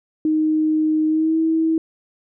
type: tone with pitch glide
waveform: sine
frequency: 311.1 to 322.4 Hz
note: D#4 to E4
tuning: 0 to -38 cents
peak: -15 dBFS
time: 0.25-1.78 s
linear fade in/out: 2 ms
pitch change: +62 cents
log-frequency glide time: 1.07-1.37 s
effects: none